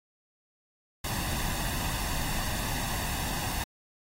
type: noise with comb filter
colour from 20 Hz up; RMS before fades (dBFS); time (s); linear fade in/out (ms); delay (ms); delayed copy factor
pink; -32; 1.04-3.64; 5; 1.1; +0.6
effects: AAC 48 kbps